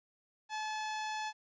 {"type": "tone", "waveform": "sawtooth", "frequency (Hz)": 861, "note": "A5", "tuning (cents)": -38, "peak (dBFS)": -32, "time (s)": [0.49, 1.33], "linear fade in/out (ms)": 50, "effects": ["resampled to 16000 Hz", "12-bit"]}